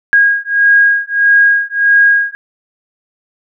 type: beating tone pair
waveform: sine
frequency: 1635 / 1636.6 Hz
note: G#6 / G#6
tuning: -28 / -26 cents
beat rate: 1.6 Hz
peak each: -10 dBFS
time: 0.13-2.35 s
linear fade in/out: 0 ms
effects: none